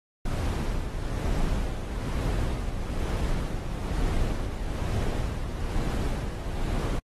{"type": "noise with tremolo", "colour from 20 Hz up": "brown", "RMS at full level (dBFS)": -26, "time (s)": [0.25, 6.99], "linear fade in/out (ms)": 5, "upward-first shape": "sine", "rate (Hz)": 1.1, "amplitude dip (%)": 50, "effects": ["AAC 32 kbps"]}